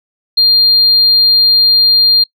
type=tone; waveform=sine; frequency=4200 Hz; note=C8; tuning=6 cents sharp; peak=-4 dBFS; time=0.37-2.24 s; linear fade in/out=10 ms; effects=noise-tail reverb RT60 0.1 s tail -24 dB re dry + tanh soft clip ceiling -2 dBFS